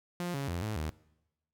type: tone with pitch steps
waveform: sawtooth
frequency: 176 / 138.9 / 86.4 / 107.8 / 77.7 Hz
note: F3 / C#3 / F2 / A2 / D#2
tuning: +14 / +4 / -18 / -35 / -2 cents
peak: -29 dBFS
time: 0.2-0.9 s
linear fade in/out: 0 ms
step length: 140 ms
effects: noise-tail reverb RT60 0.9 s tail -21 dB re dry